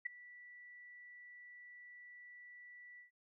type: tone with ADSR envelope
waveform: sine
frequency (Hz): 1960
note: B6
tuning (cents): -14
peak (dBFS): -34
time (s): 0.05-3.11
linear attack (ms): 12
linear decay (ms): 8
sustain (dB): -20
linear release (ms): 120
effects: noise-tail reverb RT60 0.1 s tail -20 dB re dry